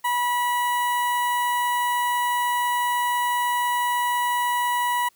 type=tone with notch filter; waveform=sawtooth; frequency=974 Hz; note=B5; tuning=24 cents flat; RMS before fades=-23 dBFS; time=0.04-5.09 s; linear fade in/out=10 ms; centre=5000 Hz; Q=0.64; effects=white hiss -62 dBFS RMS until 5.15 s